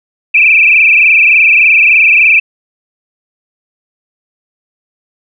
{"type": "tone with frequency modulation", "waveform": "sine", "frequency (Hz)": 2489, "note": "D#7", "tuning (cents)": 0, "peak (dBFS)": -3, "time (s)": [0.34, 2.4], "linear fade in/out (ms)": 10, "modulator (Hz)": 23.4, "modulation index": 6.9, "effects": []}